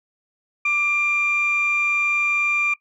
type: tone pair together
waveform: sine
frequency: 1174.7 / 2386 Hz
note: D6 / D7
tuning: 0 / +27 cents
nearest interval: octave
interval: 1227 cents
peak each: -26 / -17 dBFS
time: 0.65-2.74 s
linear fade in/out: 5 ms
effects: noise-tail reverb RT60 0.1 s tail -20 dB re dry + tanh soft clip ceiling -13 dBFS